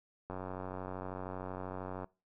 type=click train; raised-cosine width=1 ms; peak=-27 dBFS; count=163; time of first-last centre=0.3-2.044 s; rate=92.9 Hz; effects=noise-tail reverb RT60 0.3 s tail -23 dB re dry